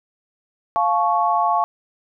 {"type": "chord", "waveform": "sine", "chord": "F augmented", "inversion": "none", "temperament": "equal with one note detuned", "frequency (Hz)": [698.5, 864.9, 1108.7], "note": ["F5", "A5", "C#6"], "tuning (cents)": [0, -30, 0], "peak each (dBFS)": -20, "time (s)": [0.76, 1.64], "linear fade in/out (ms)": 0, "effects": []}